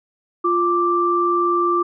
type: tone pair together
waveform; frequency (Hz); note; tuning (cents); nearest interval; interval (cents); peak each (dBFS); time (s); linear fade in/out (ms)
sine; 349.2 / 1174.7; F4 / D6; 0 / 0; octave + major sixth; 2100; -19 / -17; 0.44-1.83; 10
effects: none